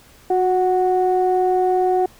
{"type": "tone pair together", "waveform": "sine", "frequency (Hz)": [365.8, 740], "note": ["F#4", "F#5"], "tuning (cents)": [-20, 0], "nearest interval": "octave", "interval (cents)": 1220, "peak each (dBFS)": [-16, -17], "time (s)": [0.3, 2.06], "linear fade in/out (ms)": 5, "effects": ["tanh soft clip ceiling -8 dBFS", "pink hiss -49 dBFS RMS until 2.19 s"]}